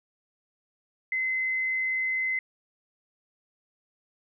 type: tone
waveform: sine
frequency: 2051 Hz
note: C7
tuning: 35 cents flat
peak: -25 dBFS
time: 1.12-2.39 s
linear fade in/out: 2 ms
effects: none